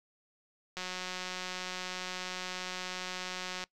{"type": "click train", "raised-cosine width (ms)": 0.2, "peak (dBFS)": -21, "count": 526, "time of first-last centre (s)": [0.77, 3.639], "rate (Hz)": 183, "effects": ["noise-tail reverb RT60 0.1 s tail -21 dB re dry"]}